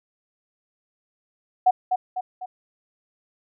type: tone with echo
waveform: sine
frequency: 740 Hz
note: F#5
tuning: in tune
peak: -12 dBFS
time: 1.66-1.71 s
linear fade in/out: 10 ms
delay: 250 ms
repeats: 3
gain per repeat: -6 dB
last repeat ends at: 2.46 s
effects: none